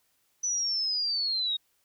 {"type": "linear sweep", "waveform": "sine", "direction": "down", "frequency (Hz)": [6000, 3729], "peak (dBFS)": -26, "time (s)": [0.43, 1.57], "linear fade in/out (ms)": 10, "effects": ["white hiss -71 dBFS RMS until 1.84 s"]}